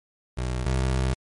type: tone pair in turn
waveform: 25% pulse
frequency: 62.5 / 64.71 Hz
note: B1 / C2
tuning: +21 / -19 cents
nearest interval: minor second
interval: 60 cents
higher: second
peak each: -22 / -18 dBFS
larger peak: second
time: 0.37-0.65 / 0.65-1.14 s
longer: second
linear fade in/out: 10 ms
effects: MP3 48 kbps